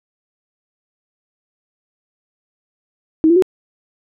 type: tone with pitch steps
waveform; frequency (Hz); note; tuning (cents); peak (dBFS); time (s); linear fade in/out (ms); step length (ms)
sine; 317.6 / 340.9 / 371.7; D#4 / F4 / F#4; +36 / -42 / +8; -8; 3.24-3.423; 0; 61
effects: none